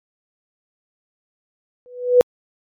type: tone with exponential growth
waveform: sine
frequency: 493.9 Hz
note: B4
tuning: in tune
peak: -4 dBFS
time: 1.86-2.21 s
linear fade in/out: 0 ms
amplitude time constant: 76 ms
effects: MP3 96 kbps